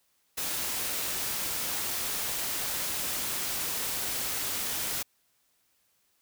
white noise, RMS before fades -32 dBFS, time 0.37-5.03 s, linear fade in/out 10 ms, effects white hiss -71 dBFS RMS until 6.21 s

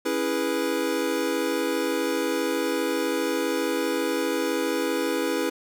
square chord, C# minor seventh, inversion none, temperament equal with one note detuned, 277.2 / 329.6 / 415.3 / 490.5 Hz, C#4 / E4 / G#4 / B4, 0 / 0 / 0 / -12 cents, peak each -31 / -29 / -31 / -29 dBFS, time 0.05-5.5 s, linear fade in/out 10 ms, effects none

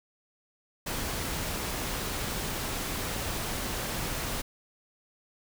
pink noise, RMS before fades -33 dBFS, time 0.86-4.42 s, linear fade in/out 10 ms, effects none

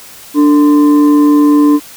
sine tone with frequency modulation, 293.7 Hz, D4, in tune, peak -4 dBFS, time 0.34-1.8 s, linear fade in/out 50 ms, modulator 742 Hz, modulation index 0.38, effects white hiss -34 dBFS RMS until 1.96 s

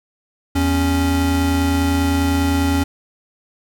square tone pair together, 82.41 / 277.2 Hz, E2 / C#4, 0 / 0 cents, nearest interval octave + major sixth, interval 2100 cents, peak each -19 / -18 dBFS, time 0.55-2.84 s, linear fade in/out 10 ms, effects none

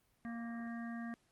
harmonic tone with a mistuned harmonic, 232.9 Hz, A#3, 1 cent flat, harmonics 1 / 3 / 5 / 7 / 8, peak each -41 / -52 / -55 / -54 / -54 dBFS, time 0.25-1.14 s, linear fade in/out 0 ms, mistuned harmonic 7, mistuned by -16 cents, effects pink hiss -75 dBFS RMS until 1.31 s + Opus 32 kbps

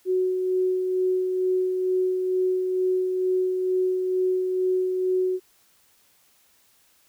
sine tone with tremolo, 370 Hz, F#4, in tune, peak -19 dBFS, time 0.05-5.4 s, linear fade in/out 50 ms, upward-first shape sine, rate 2.2 Hz, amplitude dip 35%, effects white hiss -61 dBFS RMS until 7.08 s

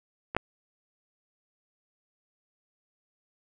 clicks, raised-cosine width 0.5 ms, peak -18 / -9 dBFS, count 2, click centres 0.349 / 0.366 s, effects none

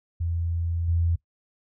sine tone with level steps, 84.4 Hz, E2, 41 cents sharp, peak -24 / -20 dBFS, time 0.2-1.16 s, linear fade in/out 10 ms, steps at 0.88 s, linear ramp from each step 5 ms, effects noise-tail reverb RT60 0.1 s tail -20 dB re dry

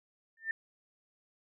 sine tone with exponential growth, 1798 Hz, A6, 37 cents sharp, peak -27 dBFS, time 0.37-0.51 s, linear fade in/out 2 ms, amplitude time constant 29 ms, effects none

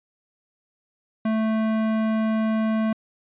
sine tone with tanh clipping, 220 Hz, A3, in tune, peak -22 dBFS, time 1.25-2.93 s, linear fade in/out 5 ms, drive 18 dB, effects resampled to 8000 Hz

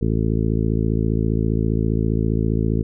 harmonic tone, 55 Hz, A1, in tune, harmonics 1 / 2 / 3 / 4 / 5 / 6 / 7 / 8, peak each -23 / -22 / -24 / -25 / -28 / -30 / -29 / -31 dBFS, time 0.01-2.83 s, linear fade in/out 10 ms, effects none

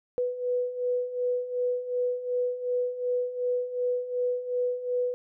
sine beating tone pair, 492.6 / 495.3 Hz, B4 / B4, -5 / +5 cents, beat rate 2.7 Hz, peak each -32 / -27 dBFS, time 0.18-5.14 s, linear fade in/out 0 ms, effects none

